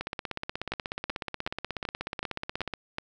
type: two click trains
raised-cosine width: 0.3 ms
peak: -15 / -16 dBFS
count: 7 / 46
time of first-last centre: 0.72-2.984 / 0.01-2.737 s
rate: 2.65 / 16.5 Hz
effects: none